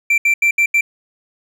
triangle tone bursts at uneven times, 2349 Hz, D7, in tune, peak -9 dBFS, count 5, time 0.1-0.18 / 0.25-0.34 / 0.42-0.51 / 0.58-0.66 / 0.74-0.81 s, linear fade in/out 5 ms, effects none

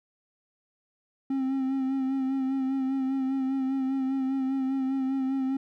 triangle tone with vibrato, 266.1 Hz, C4, 29 cents sharp, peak -23 dBFS, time 1.3-5.57 s, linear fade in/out 5 ms, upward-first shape sine, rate 5 Hz, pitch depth 32 cents each way, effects none

